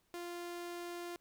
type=tone; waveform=sawtooth; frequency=348 Hz; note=F4; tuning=6 cents flat; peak=-38 dBFS; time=0.14-1.16 s; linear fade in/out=0 ms; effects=pink hiss -75 dBFS RMS until 1.2 s